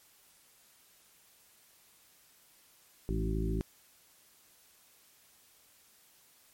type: harmonic tone with a mistuned harmonic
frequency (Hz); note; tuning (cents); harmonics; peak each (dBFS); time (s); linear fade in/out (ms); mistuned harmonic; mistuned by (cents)
54; A1; -32; 1 / 2 / 3 / 4 / 5 / 6 / 7; -32 / -39 / -37 / -41 / -42 / -41 / -39; 3.09-3.61; 0; 4; -30
effects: white hiss -63 dBFS RMS until 6.53 s + MP3 64 kbps